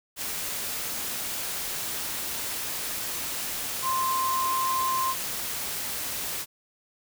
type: tone in noise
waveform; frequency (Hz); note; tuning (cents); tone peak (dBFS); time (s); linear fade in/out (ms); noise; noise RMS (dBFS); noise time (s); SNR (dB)
sine; 1046.5; C6; 0; -24; 3.82-5.15; 50; white; -32; 0.16-6.46; +5
effects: none